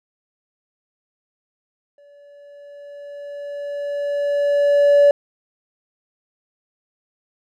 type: tone with exponential growth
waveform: triangle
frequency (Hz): 574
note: D5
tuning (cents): -40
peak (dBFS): -5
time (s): 1.98-5.11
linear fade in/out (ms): 2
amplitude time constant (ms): 680
effects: tanh soft clip ceiling -4 dBFS